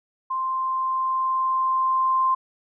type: tone with level ramp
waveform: sine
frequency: 1046.5 Hz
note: C6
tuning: in tune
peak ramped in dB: -23 to -17 dBFS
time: 0.3-2.35 s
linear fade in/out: 10 ms
effects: none